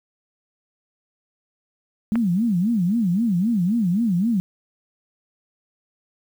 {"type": "tone with vibrato", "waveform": "sine", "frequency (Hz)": 202.2, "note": "G#3", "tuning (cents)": -46, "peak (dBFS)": -17, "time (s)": [2.12, 4.4], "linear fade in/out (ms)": 0, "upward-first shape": "sine", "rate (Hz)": 3.8, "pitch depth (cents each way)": 290}
{"type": "click", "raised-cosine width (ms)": 0.5, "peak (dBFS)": -14, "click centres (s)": 2.156}
{"effects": ["8-bit"]}